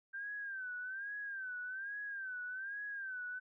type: tone with vibrato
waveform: sine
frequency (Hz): 1568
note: G6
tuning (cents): 0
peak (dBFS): -40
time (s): 0.13-3.4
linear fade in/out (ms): 20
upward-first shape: sine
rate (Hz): 1.2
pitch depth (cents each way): 110
effects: none